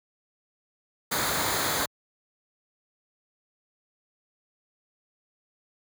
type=noise with comb filter; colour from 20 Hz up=pink; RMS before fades=-27 dBFS; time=1.11-1.86 s; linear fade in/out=10 ms; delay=0.36 ms; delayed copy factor=-0.6; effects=high-pass 80 Hz 12 dB/octave